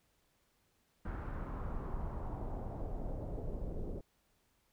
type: noise with low-pass filter sweep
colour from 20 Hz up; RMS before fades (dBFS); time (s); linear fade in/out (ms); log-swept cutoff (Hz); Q
brown; -40; 1.05-4.01; 5; 1500 to 460; 2.1
effects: pink hiss -75 dBFS RMS until 4.72 s